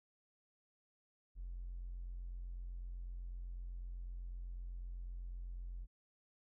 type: tone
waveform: triangle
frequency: 43.99 Hz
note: F1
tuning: 13 cents sharp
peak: -39 dBFS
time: 1.35-5.87 s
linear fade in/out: 50 ms
effects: tanh soft clip ceiling -40 dBFS